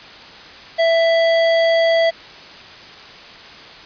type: tone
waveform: square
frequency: 662 Hz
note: E5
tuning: 7 cents sharp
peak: -13 dBFS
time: 0.78-2.11 s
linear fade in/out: 20 ms
effects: white hiss -38 dBFS RMS until 3.85 s + resampled to 11025 Hz